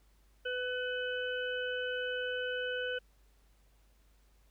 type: harmonic tone with a mistuned harmonic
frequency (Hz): 499.8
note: B4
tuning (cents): +21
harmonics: 1 / 3 / 5 / 6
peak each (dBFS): -36 / -37 / -48 / -42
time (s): 0.45-2.99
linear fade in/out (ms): 10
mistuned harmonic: 5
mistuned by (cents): +39
effects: added 50 Hz sine -63 dBFS peak until 4.5 s + pink hiss -72 dBFS RMS until 4.5 s